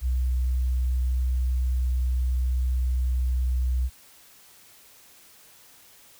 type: tone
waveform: sine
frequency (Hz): 63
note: B1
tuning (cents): +35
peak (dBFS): -20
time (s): 0.01-3.9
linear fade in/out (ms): 50
effects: tanh soft clip ceiling -18 dBFS + white hiss -53 dBFS RMS until 6.19 s